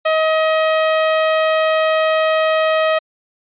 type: tone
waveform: sawtooth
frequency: 633 Hz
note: D#5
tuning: 30 cents sharp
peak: -9 dBFS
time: 0.05-2.99 s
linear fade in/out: 10 ms
effects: resampled to 8000 Hz